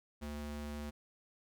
square ring-modulated tone, 146.83 Hz, D3, in tune, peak -38 dBFS, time 0.21-0.91 s, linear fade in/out 20 ms, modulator 76.8 Hz, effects none

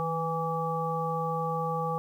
harmonic tone with a mistuned harmonic, 164.81 Hz, E3, in tune, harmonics 1 / 3 / 5 / 7, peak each -33 / -33 / -33 / -33 dBFS, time 0-1.98 s, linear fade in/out 0 ms, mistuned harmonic 1, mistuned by -48 cents, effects 10-bit

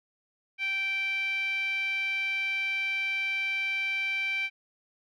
10% pulse tone with band-pass filter, 780 Hz, G5, 9 cents flat, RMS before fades -30 dBFS, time 0.58-4.5 s, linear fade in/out 50 ms, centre 2300 Hz, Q 5.9, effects none

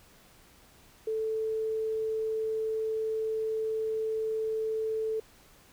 sine tone, 440 Hz, A4, in tune, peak -28 dBFS, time 1.07-5.2 s, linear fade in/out 5 ms, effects pink hiss -58 dBFS RMS until 5.72 s

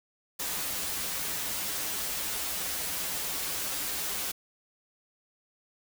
white noise with comb filter, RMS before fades -33 dBFS, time 0.39-4.32 s, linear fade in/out 10 ms, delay 8.5 ms, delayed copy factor -0.6, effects none

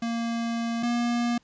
square tone pair in turn, 232 / 238.2 Hz, A#3 / A#3, -8 / +38 cents, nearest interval unison, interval 46 cents, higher second, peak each -27 / -24 dBFS, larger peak second, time 0.02-0.83 / 0.83-1.38 s, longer first, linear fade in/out 5 ms, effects pink hiss -64 dBFS RMS until 1.43 s + resampled to 16000 Hz

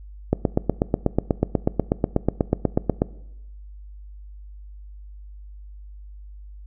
click train, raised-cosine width 2 ms, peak -4 dBFS, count 23, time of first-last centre 0.33-3.019 s, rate 8.18 Hz, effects noise-tail reverb RT60 0.9 s tail -20 dB re dry + added 50 Hz sine -38 dBFS peak until 6.66 s

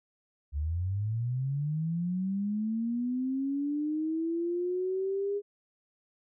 sine linear sweep, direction up, 68.9 to 410 Hz, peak -28 dBFS, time 0.52-5.42 s, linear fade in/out 50 ms, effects none

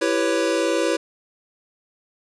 square chord, C# half-diminished seventh, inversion first, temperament equal with one note detuned, 332.5 / 392 / 493.9 / 554.4 Hz, E4 / G4 / B4 / C#5, +15 / 0 / 0 / 0 cents, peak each -24 / -27 / -25 / -25 dBFS, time 0.01-0.97 s, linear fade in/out 10 ms, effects resampled to 22050 Hz + 8-bit

